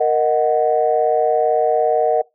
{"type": "chord", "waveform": "sine", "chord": "D# minor", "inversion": "second", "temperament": "equal", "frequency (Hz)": [466.2, 622.3, 740], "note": ["A#4", "D#5", "F#5"], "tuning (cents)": [0, 0, 0], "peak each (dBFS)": -17, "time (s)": [0, 2.22], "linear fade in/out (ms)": 10, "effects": ["noise-tail reverb RT60 0.2 s tail -23 dB re dry", "tanh soft clip ceiling -4 dBFS"]}